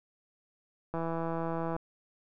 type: click train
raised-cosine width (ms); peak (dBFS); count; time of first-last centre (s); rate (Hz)
1; -21; 137; 0.94-1.764; 165
effects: none